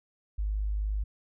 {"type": "tone", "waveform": "sine", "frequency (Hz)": 51.5, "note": "G#1", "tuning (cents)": -14, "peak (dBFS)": -27, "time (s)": [0.38, 1.04], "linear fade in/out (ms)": 10, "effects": []}